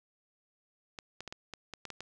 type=clicks; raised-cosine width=0.2 ms; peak=-24 dBFS; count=9; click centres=0.988 / 1.206 / 1.277 / 1.325 / 1.537 / 1.737 / 1.853 / 1.903 / 2.006 s; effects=none